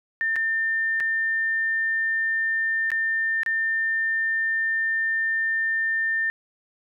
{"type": "tone with dropouts", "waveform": "sine", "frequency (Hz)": 1800, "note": "A6", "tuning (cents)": 39, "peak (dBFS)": -21, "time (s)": [0.21, 6.3], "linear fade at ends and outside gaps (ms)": 0, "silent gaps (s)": [[0.358, 0.363], [1.001, 1.005], [2.904, 2.917], [3.433, 3.462]], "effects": []}